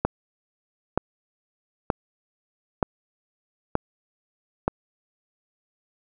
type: click train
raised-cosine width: 1 ms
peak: -6 dBFS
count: 6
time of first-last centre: 0.05-4.68 s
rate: 1.08 Hz
effects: none